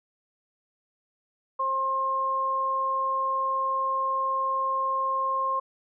sine tone pair together, 532 / 1065.3 Hz, C5 / C6, +29 / +31 cents, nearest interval octave, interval 1202 cents, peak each -34 / -24 dBFS, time 1.59-5.6 s, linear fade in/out 10 ms, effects none

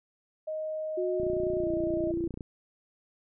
sine tone, 624 Hz, D#5, 5 cents sharp, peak -31 dBFS, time 0.47-2.12 s, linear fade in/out 10 ms
sine tone with pitch glide, 363.8 to 337.5 Hz, F#4 to E4, -29 to +41 cents, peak -28 dBFS, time 0.97-2.28 s, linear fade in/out 10 ms, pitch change -130 cents, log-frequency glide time 1.58-1.69 s
click train, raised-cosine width 3 ms, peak -25 dBFS, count 37, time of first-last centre 1.2-2.408 s, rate 29.8 Hz
effects none

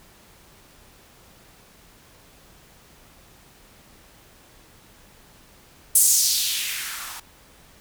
violet noise with band-pass filter sweep, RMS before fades -22 dBFS, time 5.95-7.2 s, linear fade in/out 5 ms, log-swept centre 9400 to 840 Hz, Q 2.2, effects pink hiss -52 dBFS RMS until 7.8 s

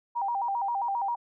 sine tone with vibrato, 867 Hz, A5, 26 cents flat, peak -26 dBFS, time 0.15-1.16 s, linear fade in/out 20 ms, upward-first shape square, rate 7.5 Hz, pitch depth 160 cents each way, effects none

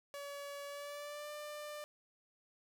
sawtooth tone with pitch glide, 568 to 595.2 Hz, C#5 to D5, +42 to +23 cents, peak -40 dBFS, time 0.14-1.84 s, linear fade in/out 0 ms, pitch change +81 cents, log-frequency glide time 0.66-1.31 s, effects none

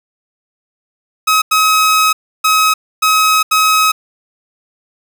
sawtooth tone bursts at uneven times, 1274 Hz, D#6, 41 cents sharp, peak -5 dBFS, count 5, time 1.27-1.42 / 1.51-2.13 / 2.44-2.74 / 3.02-3.43 / 3.51-3.92 s, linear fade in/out 10 ms, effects none

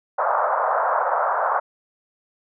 pink band-pass noise, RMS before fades -21 dBFS, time 0.18-1.6 s, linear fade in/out 10 ms, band 570 to 1400 Hz, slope 48 dB/octave, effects none

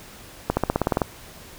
accelerating click train, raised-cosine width 1 ms, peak -5 dBFS, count 10, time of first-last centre 0.5-1.018 s, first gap 70 ms, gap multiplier 0.95, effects pink hiss -44 dBFS RMS until 1.58 s

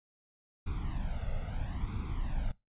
brown noise with flanger, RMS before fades -34 dBFS, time 0.66-2.52 s, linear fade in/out 10 ms, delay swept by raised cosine 0.83 to 1.49 ms, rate 0.75 Hz, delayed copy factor +0.9, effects noise-tail reverb RT60 0.2 s tail -21 dB re dry + resampled to 8000 Hz

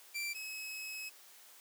sawtooth tone pair in turn, 2349 / 2566 Hz, D7 / E7, 0 / -47 cents, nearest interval major second, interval 153 cents, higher second, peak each -33 / -38 dBFS, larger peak first, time 0.14-0.34 / 0.34-1.1 s, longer second, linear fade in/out 20 ms, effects white hiss -58 dBFS RMS until 1.6 s + high-pass 400 Hz 12 dB/octave

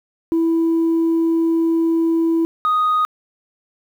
sine tone pair in turn, 329.6 / 1244.4 Hz, E4 / D#6, 0 / 0 cents, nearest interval octave + major seventh, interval 2300 cents, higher second, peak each -12 dBFS, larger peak neither, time 0.32-2.45 / 2.65-3.05 s, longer first, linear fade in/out 0 ms, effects tanh soft clip ceiling -12 dBFS + 8-bit

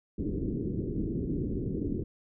white low-pass noise, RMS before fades -32 dBFS, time 0.18-2.04 s, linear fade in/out 10 ms, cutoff 390 Hz, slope 48 dB/octave, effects none

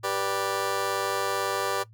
20% pulse chord, G major, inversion none, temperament just, 392 / 490 / 588 Hz, G4 / B4 / D5, 0 / -14 / +2 cents, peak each -26 dBFS, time 0.03-1.84 s, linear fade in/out 20 ms, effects noise-tail reverb RT60 0.1 s tail -18 dB re dry + added 110 Hz sine -49 dBFS peak until 1.93 s

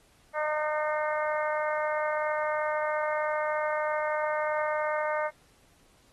harmonic tone, 304.5 Hz, D#4, 37 cents flat, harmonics 2 / 3 / 4 / 5 / 6 / 7, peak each -29 / -33 / -35 / -37 / -39 / -40 dBFS, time 0.33-5.31 s, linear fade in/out 50 ms, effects pink hiss -63 dBFS RMS until 6.12 s + AAC 32 kbps

